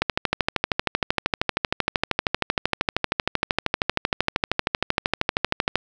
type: click train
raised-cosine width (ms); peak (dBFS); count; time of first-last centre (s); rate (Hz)
0.3; -3; 75; 0.02-5.756; 12.9
effects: none